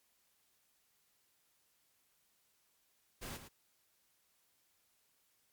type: noise with echo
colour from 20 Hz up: pink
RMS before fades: -45 dBFS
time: 3.21-3.38 s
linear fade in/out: 20 ms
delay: 110 ms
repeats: 1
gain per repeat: -9 dB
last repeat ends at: 3.49 s
effects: white hiss -75 dBFS RMS until 5.52 s + MP3 96 kbps